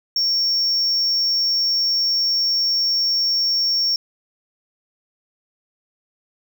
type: tone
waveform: sine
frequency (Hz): 5490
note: F8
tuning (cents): -31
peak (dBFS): -14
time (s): 0.16-3.96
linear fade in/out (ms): 2
effects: tanh soft clip ceiling -15 dBFS + 8-bit